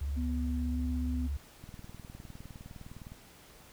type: tone with vibrato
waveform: sine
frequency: 70.4 Hz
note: C#2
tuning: 27 cents sharp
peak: -31 dBFS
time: 0.01-1.37 s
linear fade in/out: 5 ms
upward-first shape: triangle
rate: 17 Hz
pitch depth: 100 cents each way
type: tone with pitch glide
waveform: sine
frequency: 246.9 to 250.5 Hz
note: B3 to B3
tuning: 0 to +25 cents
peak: -34 dBFS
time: 0.16-1.28 s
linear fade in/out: 20 ms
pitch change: +25 cents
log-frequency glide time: 0.72-0.78 s
type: click train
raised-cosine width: 5 ms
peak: -34 dBFS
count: 30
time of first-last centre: 1.64-3.12 s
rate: 19.6 Hz
effects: pink hiss -56 dBFS RMS until 3.72 s